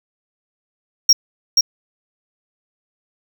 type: tone with echo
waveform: triangle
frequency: 5588 Hz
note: F8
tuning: in tune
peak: -5 dBFS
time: 1.09-1.13 s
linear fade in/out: 5 ms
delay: 480 ms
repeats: 1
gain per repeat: -3 dB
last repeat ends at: 1.61 s
effects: none